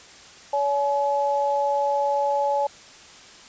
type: tone pair together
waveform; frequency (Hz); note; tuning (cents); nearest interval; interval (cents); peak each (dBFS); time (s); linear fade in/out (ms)
sine; 567.3 / 850; C#5 / G#5; +40 / +40; perfect fifth; 700; -23 / -22; 0.53-2.67; 5
effects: white hiss -46 dBFS RMS until 3.48 s + resampled to 16000 Hz